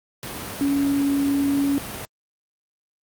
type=tone in noise; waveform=sine; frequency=280.2 Hz; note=C#4; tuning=19 cents sharp; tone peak=-18 dBFS; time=0.61-1.78 s; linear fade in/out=0 ms; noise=pink; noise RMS=-32 dBFS; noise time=0.23-2.05 s; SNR=+11 dB; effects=high-pass 80 Hz 12 dB/octave + Opus 48 kbps